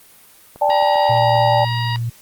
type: click train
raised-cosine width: 1 ms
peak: -23 dBFS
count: 7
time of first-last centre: 0.56-1.355 s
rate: 7.55 Hz
type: chord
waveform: sine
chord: D suspended fourth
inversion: none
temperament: equal with one note detuned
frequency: 587.3 / 796.8 / 880 Hz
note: D5 / G5 / A5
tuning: 0 / +28 / 0 cents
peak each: -17 dBFS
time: 0.61-1.65 s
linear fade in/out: 10 ms
type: harmonic tone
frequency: 951 Hz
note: A#5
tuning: 34 cents sharp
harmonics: 1 / 2 / 3 / 4 / 5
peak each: -25 / -28 / -30 / -31 / -32 dBFS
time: 0.7-1.96 s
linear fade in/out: 0 ms
type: tone with pitch glide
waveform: sine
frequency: 117.9 to 117.02 Hz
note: A#2 to A#2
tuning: +20 to +7 cents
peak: -19 dBFS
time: 1.09-2.1 s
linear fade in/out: 10 ms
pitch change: -13 cents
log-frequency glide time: 1.64-1.77 s
effects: white hiss -47 dBFS RMS until 2.21 s + Opus 32 kbps